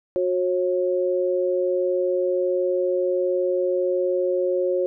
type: tone pair together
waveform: sine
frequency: 364.4 / 543 Hz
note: F#4 / C#5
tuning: -26 / -36 cents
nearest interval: perfect fifth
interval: 690 cents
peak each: -22 dBFS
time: 0.16-4.86 s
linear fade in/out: 0 ms
effects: none